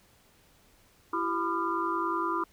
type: tone cluster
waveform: sine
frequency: 335.8 / 386.1 / 1000 / 1203 / 1383 Hz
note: E4 / G4 / B5 / D6 / F6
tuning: +32 / -26 / +21 / +41 / -17 cents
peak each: -33 / -39 / -32 / -31 / -38 dBFS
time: 1.13-2.44 s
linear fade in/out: 5 ms
effects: pink hiss -62 dBFS RMS until 2.52 s